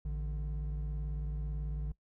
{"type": "tone pair together", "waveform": "triangle", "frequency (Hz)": [55.63, 148.7], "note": ["A1", "D3"], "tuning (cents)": [20, 22], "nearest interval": "octave + perfect fourth", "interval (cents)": 1702, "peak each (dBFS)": [-32, -38], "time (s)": [0.05, 1.92], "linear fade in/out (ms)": 5, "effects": ["noise-tail reverb RT60 0.1 s tail -21 dB re dry", "tanh soft clip ceiling -26 dBFS"]}